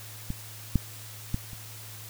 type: clicks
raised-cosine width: 5 ms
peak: -18 / -9 / -15 / -30 dBFS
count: 4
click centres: 0.304 / 0.757 / 1.344 / 1.532 s
effects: added 108 Hz sine -45 dBFS peak until 2.09 s + white hiss -45 dBFS RMS until 2.09 s